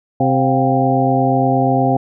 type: harmonic tone with a mistuned harmonic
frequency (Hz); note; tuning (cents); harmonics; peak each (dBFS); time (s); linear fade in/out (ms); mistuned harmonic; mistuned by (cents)
131.6; C3; +10; 1 / 2 / 3 / 4 / 5 / 6; -18 / -17 / -23 / -21 / -18 / -19; 0.2-1.97; 5; 5; +110
effects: none